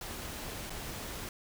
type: noise with dropouts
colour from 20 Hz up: pink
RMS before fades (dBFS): -41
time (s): 0.01-1.29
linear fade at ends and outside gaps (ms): 2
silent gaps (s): 0.697-0.703
effects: none